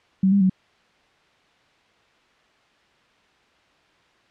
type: tone with pitch steps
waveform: sine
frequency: 190.8 / 199.7 / 187.4 Hz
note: G3 / G3 / F#3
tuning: -47 / +32 / +22 cents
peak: -14 dBFS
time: 0.23-0.497 s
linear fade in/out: 5 ms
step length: 89 ms
effects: white hiss -59 dBFS RMS until 4.3 s + low-pass 3000 Hz 12 dB/octave